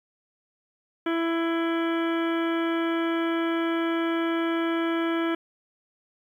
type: harmonic tone with a mistuned harmonic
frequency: 331.9 Hz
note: E4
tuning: 12 cents sharp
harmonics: 1 / 2 / 3 / 4 / 5 / 6 / 7 / 9 / 10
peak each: -24 / -34 / -37 / -34 / -36 / -43 / -40 / -43 / -44 dBFS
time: 1.06-5.35 s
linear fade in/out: 5 ms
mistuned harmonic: 6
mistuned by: +18 cents
effects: 10-bit